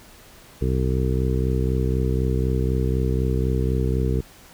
harmonic tone, 64 Hz, C2, 38 cents flat, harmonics 1 / 2 / 3 / 4 / 5 / 6 / 7, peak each -22 / -24 / -29 / -32 / -33 / -30 / -30 dBFS, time 0.61-4.21 s, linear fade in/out 10 ms, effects pink hiss -48 dBFS RMS until 4.53 s

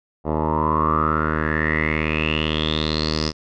10% pulse tone with low-pass filter sweep, 77.7 Hz, D#2, 2 cents flat, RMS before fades -21 dBFS, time 0.24-3.33 s, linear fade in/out 50 ms, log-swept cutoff 770 to 5200 Hz, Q 9.8, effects none

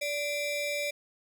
40% pulse ring-modulated tone, 1468 Hz, F#6, 14 cents flat, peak -26 dBFS, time 0.01-0.91 s, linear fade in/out 10 ms, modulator 887 Hz, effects none

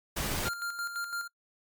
pink noise, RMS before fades -32 dBFS, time 0.16-0.49 s, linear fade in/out 10 ms
square tone with tremolo, 1396.9 Hz, F6, in tune, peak -32 dBFS, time 0.45-1.28 s, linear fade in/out 10 ms, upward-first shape square, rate 5.9 Hz, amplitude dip 55%
effects noise-tail reverb RT60 0.1 s tail -24 dB re dry + MP3 96 kbps

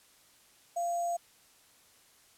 sine tone with sample-and-hold, 690 Hz, F5, 21 cents flat, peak -29 dBFS, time 0.76-1.17 s, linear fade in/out 10 ms, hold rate 7350 Hz, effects white hiss -62 dBFS RMS until 2.37 s + low-pass 12000 Hz 12 dB/octave

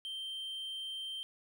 triangle tone, 3136 Hz, G7, in tune, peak -37 dBFS, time 0.05-1.23 s, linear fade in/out 0 ms, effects none

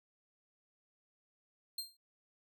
sawtooth tone with exponential decay, 4186 Hz, C8, in tune, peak -32 dBFS, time 1.78-1.97 s, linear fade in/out 5 ms, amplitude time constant 40 ms, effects none

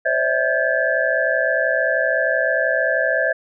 sine tone cluster, 524 / 574 / 647 / 1590 / 1716 Hz, C5 / D5 / E5 / G6 / A6, +2 / -40 / -32 / +24 / -44 cents, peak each -24 / -26 / -21 / -22 / -22 dBFS, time 0.05-3.33 s, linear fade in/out 10 ms, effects none

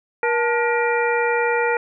harmonic tone with a mistuned harmonic, 475.3 Hz, A#4, 34 cents sharp, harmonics 1 / 2 / 3 / 4 / 5, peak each -20 / -23 / -25 / -26 / -27 dBFS, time 0.23-1.77 s, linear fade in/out 2 ms, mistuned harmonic 2, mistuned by -130 cents, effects none

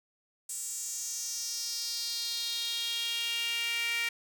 sawtooth tone with high-pass filter sweep, 466.2 Hz, A#4, in tune, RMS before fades -34 dBFS, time 0.49-4.09 s, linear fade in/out 5 ms, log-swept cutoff 8000 to 2200 Hz, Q 4.1, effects 10-bit

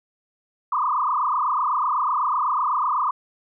sine tone with frequency modulation, 1107 Hz, C#6, 3 cents flat, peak -19 dBFS, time 0.72-3.11 s, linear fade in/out 5 ms, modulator 28 Hz, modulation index 4.8, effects none

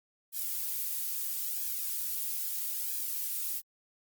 violet noise with flanger, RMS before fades -34 dBFS, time 0.32-3.62 s, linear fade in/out 50 ms, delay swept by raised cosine 1.2 to 3.7 ms, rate 0.76 Hz, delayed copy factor +0.65, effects Opus 48 kbps

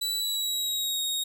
sawtooth tone with pitch glide, 3951 to 3753 Hz, B7 to A#7, 0 to +11 cents, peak -24 dBFS, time 0.01-1.24 s, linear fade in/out 10 ms, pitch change -89 cents, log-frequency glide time 0.17-1.01 s, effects none

